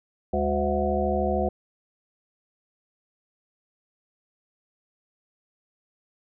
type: harmonic tone with a mistuned harmonic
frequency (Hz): 73.2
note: D2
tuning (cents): -5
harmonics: 1 / 3 / 5 / 7 / 9 / 10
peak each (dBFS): -29 / -29 / -29 / -29 / -29 / -29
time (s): 0.33-1.49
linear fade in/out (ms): 5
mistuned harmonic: 3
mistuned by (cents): -130
effects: none